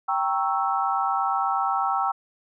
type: chord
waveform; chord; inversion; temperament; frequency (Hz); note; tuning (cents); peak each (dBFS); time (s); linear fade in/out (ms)
sine; G diminished seventh; none; equal with one note detuned; 784 / 932.3 / 1103.6 / 1318.5; G5 / Bb5 / Db6 / Fb6; 0 / 0 / -8 / 0; -25 / -29 / -29 / -26; 0.08-2.12; 10
effects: none